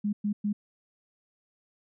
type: tone bursts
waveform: sine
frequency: 206.7 Hz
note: G#3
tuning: 8 cents flat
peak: -25 dBFS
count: 3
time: 0.04-0.53 s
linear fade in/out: 10 ms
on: 90 ms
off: 110 ms
effects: none